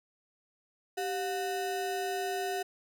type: ring-modulated tone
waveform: square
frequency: 554.4 Hz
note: C#5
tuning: in tune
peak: -29 dBFS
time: 0.97-2.63 s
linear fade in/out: 10 ms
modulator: 165 Hz
effects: none